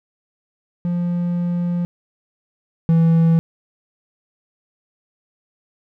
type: tone pair in turn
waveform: triangle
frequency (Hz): 174.61 / 164.81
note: F3 / E3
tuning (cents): 0 / 0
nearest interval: minor second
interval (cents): 100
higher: first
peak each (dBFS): -16 / -9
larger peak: second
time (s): 0.85-1.85 / 2.89-3.39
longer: first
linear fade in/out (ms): 0
effects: none